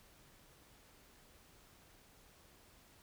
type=silence; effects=pink hiss -64 dBFS RMS until 3.02 s